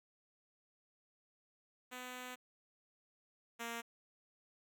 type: tone pair in turn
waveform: 5% pulse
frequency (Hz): 251.1 / 232.7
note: B3 / A#3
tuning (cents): +29 / -3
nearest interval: minor second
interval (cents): 132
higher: first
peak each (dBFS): -34 / -30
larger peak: second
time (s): 1.91-2.36 / 3.59-3.82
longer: first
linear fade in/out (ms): 20
effects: none